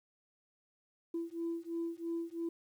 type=beating tone pair; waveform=sine; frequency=333.5 / 336.5 Hz; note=E4 / E4; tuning=+20 / +36 cents; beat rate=3 Hz; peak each=-38 / -38 dBFS; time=1.14-2.49 s; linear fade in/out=5 ms; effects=tanh soft clip ceiling -30 dBFS + 11-bit